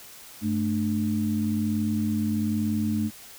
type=tone cluster; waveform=sine; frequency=98.7 / 216.4 / 297.5 Hz; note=G2 / A3 / D4; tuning=+12 / -29 / +22 cents; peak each=-31 / -24 / -31 dBFS; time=0.41-3.11 s; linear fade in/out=50 ms; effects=white hiss -46 dBFS RMS until 3.38 s